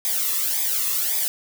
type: noise with flanger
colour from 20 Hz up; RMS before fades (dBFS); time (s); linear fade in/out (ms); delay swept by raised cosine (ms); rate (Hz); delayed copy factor
blue; -23; 0.05-1.28; 0; 0.7 to 1.33; 1.8; -0.9
effects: none